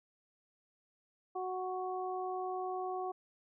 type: harmonic tone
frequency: 370 Hz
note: F#4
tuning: in tune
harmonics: 1 / 2 / 3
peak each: -39 / -38 / -44 dBFS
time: 1.35-3.12 s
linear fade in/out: 10 ms
effects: none